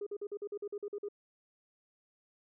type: tone bursts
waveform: sine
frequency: 409.3 Hz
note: G#4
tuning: 25 cents flat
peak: -35 dBFS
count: 11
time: 0.01-1.086 s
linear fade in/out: 5 ms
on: 56 ms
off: 46 ms
effects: tanh soft clip ceiling -32 dBFS